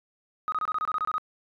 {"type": "tone bursts", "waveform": "sine", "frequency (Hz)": 1256, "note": "D#6", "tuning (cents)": 16, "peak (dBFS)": -24, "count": 11, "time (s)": [0.48, 1.181], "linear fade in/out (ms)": 0, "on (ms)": 41, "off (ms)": 25, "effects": ["tanh soft clip ceiling -20 dBFS"]}